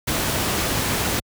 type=noise; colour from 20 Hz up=pink; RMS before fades=-22 dBFS; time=0.07-1.2 s; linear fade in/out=10 ms; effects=high-pass 60 Hz 12 dB/octave